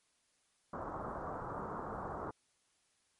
white low-pass noise, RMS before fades -42 dBFS, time 0.73-2.31 s, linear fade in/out 5 ms, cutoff 1300 Hz, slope 48 dB/octave, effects white hiss -75 dBFS RMS until 3.19 s + MP3 48 kbps

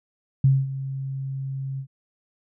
sine tone with ADSR envelope, 135 Hz, C#3, 45 cents flat, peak -12 dBFS, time 0.44-1.87 s, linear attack 4 ms, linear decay 220 ms, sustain -15 dB, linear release 81 ms, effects none

